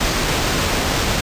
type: noise with sample-and-hold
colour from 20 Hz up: pink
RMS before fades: -19 dBFS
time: 0-1.21 s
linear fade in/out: 10 ms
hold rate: 11025 Hz
effects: resampled to 32000 Hz